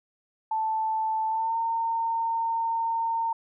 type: tone with pitch glide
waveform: sine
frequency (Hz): 880 to 913.1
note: A5 to A#5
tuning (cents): 0 to -36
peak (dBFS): -24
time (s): 0.51-3.33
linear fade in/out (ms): 5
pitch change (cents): +64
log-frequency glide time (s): 1.28-1.56
effects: none